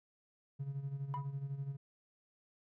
triangle tone with tremolo, 138.59 Hz, C#3, in tune, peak -32 dBFS, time 0.59-1.77 s, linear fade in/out 20 ms, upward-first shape sine, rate 12 Hz, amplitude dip 75%
sine tone with exponential decay, 983 Hz, B5, 8 cents flat, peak -33 dBFS, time 1.14-1.33 s, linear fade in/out 0 ms, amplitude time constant 41 ms
effects tanh soft clip ceiling -32 dBFS

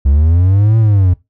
triangle linear two-way sweep, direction up then down, 66 to 113.3 to 87 Hz, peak -5 dBFS, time 0.05-1.14 s, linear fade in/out 10 ms, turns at 0.78 s, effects noise-tail reverb RT60 0.2 s tail -19 dB re dry

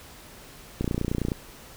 click train, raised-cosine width 3 ms, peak -13 dBFS, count 16, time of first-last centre 0.81-1.318 s, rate 29.5 Hz, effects pink hiss -47 dBFS RMS until 1.76 s

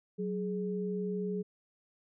sine tone pair together, 186.17 / 418.7 Hz, F#3 / G#4, +11 / +14 cents, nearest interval octave + major second, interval 1403 cents, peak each -34 / -35 dBFS, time 0.18-1.43 s, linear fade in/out 20 ms, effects none

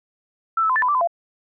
sine tone with pitch steps, 1331 / 1307 / 1024 / 1759 / 1000 / 1169 / 1017 / 684 Hz, E6 / E6 / C6 / A6 / B5 / D6 / C6 / F5, +16 / -15 / -38 / -1 / +21 / -8 / -50 / -36 cents, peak -16 dBFS, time 0.57-1.074 s, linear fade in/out 5 ms, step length 63 ms, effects none

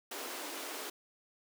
pink high-pass noise, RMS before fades -42 dBFS, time 0.11-0.9 s, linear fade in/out 5 ms, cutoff 280 Hz, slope 48 dB/octave, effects none

